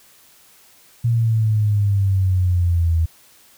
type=exponential sweep; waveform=sine; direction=down; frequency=118.4 to 80.7 Hz; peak=-14 dBFS; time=1.04-3.06 s; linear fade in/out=10 ms; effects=white hiss -51 dBFS RMS until 3.57 s